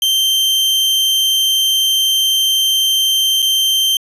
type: tone with dropouts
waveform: 40% pulse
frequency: 3134 Hz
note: G7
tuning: 1 cent flat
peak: -11 dBFS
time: 0.02-3.97 s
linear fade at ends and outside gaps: 2 ms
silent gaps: 3.421-3.425 s
effects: resampled to 32000 Hz